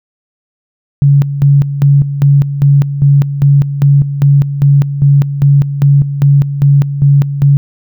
sine tone with tremolo, 141 Hz, C#3, 30 cents sharp, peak -3 dBFS, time 1.02-7.57 s, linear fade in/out 0 ms, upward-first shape square, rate 2.5 Hz, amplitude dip 70%, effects none

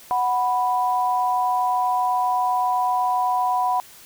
sine tone pair together, 740 / 987.8 Hz, F#5 / B5, 0 / 0 cents, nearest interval perfect fourth, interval 500 cents, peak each -21 dBFS, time 0.11-3.8 s, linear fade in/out 0 ms, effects white hiss -46 dBFS RMS until 4.05 s

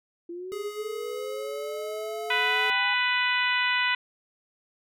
sine linear sweep, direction up, 338.4 to 816 Hz, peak -34 dBFS, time 0.29-2.94 s, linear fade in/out 5 ms
square tone with pitch glide, 417.9 to 429.6 Hz, G#4 to A4, +11 to -41 cents, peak -34 dBFS, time 0.52-2.7 s, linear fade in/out 0 ms, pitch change +48 cents, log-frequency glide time 0.68-1.72 s
harmonic tone, 496.2 Hz, B4, 8 cents sharp, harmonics 2 / 3 / 4 / 5 / 6 / 7 / 8, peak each -30 / -29 / -27 / -29 / -31 / -36 / -39 dBFS, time 2.3-3.95 s, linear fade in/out 5 ms
effects none

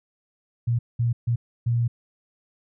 sine tone bursts at uneven times, 118.3 Hz, A#2, 26 cents sharp, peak -19 dBFS, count 4, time 0.67-0.79 / 0.99-1.13 / 1.27-1.36 / 1.66-1.88 s, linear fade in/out 10 ms, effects none

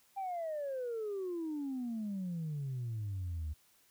sine exponential sweep, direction down, 799 to 73.42 Hz, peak -34 dBFS, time 0.16-3.54 s, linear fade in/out 20 ms, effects tanh soft clip ceiling -33 dBFS + white hiss -68 dBFS RMS until 3.9 s

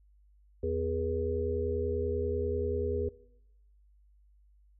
harmonic tone with a mistuned harmonic, 82.41 Hz, E2, in tune, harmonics 1 / 3 / 5 / 6, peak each -34 / -40 / -32 / -35 dBFS, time 0.63-3.09 s, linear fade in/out 5 ms, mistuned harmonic 6, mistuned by -43 cents, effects noise-tail reverb RT60 0.8 s tail -20 dB re dry + added 50 Hz sine -59 dBFS peak until 4.79 s

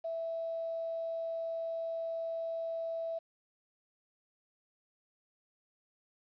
sine tone with quantisation, 659.3 Hz, E5, in tune, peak -34 dBFS, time 0.04-3.19 s, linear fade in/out 10 ms, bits 10, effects resampled to 11025 Hz

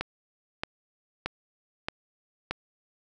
click train, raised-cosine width 0.3 ms, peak -13 dBFS, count 5, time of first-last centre 0.01-2.51 s, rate 1.6 Hz, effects none

